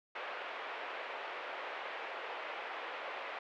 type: band-pass noise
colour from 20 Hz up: pink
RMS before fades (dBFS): -43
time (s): 0.15-3.39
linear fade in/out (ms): 5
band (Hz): 500 to 2800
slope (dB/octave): 24
effects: none